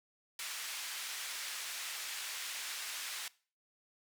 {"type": "band-pass noise", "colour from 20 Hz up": "pink", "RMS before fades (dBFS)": -42, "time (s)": [0.39, 3.28], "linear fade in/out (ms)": 2, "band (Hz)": [1800, 12000], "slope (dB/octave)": 12, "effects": ["noise-tail reverb RT60 0.4 s tail -21 dB re dry"]}